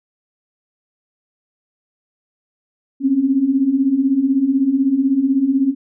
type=beating tone pair; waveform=sine; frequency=257.5 / 273.5 Hz; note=C4 / C#4; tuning=-28 / -23 cents; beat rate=16 Hz; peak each=-19 / -14 dBFS; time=3-5.75 s; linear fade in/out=50 ms; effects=none